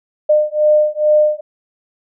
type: beating tone pair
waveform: sine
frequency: 604 / 606.3 Hz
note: D5 / D#5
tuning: +48 / -45 cents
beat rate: 2.3 Hz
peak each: -13 dBFS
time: 0.29-1.41 s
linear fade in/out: 10 ms
effects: none